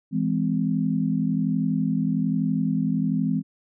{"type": "chord", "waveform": "sine", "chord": "E augmented", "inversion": "none", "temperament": "just", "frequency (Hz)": [164.81, 206, 257.5], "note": ["E3", "G#3", "B#3"], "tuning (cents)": [0, -14, -28], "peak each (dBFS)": -25, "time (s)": [0.11, 3.43], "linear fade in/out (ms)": 50, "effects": []}